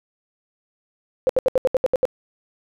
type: tone bursts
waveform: sine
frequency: 517 Hz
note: C5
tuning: 21 cents flat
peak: -13 dBFS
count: 9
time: 1.27-2.053 s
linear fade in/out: 0 ms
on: 23 ms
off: 72 ms
effects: none